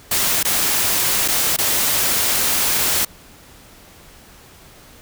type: noise with dropouts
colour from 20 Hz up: white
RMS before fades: -18 dBFS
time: 0.11-3.05 s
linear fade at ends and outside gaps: 5 ms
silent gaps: 0.43-0.449 / 1.279-1.283 / 1.565-1.585 s
effects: pink hiss -45 dBFS RMS until 5.01 s